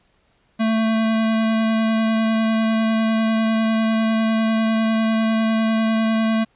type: tone with vibrato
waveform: square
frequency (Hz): 222.3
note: A3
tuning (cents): +18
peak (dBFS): -17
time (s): 0.59-6.45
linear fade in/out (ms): 20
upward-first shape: triangle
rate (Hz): 10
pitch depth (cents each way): 12
effects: pink hiss -62 dBFS RMS until 6.55 s + resampled to 8000 Hz